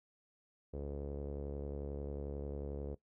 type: tone with low-pass filter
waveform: sawtooth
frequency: 71.2 Hz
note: C#2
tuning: 47 cents sharp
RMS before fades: -42 dBFS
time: 0.73-2.95 s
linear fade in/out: 10 ms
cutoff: 470 Hz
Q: 4.3
effects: noise-tail reverb RT60 0.1 s tail -17 dB re dry